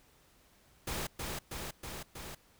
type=noise with echo; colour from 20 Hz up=pink; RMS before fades=-37 dBFS; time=0.87-1.07 s; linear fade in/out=5 ms; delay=320 ms; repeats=4; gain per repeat=-2 dB; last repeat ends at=2.35 s; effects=pink hiss -65 dBFS RMS until 2.59 s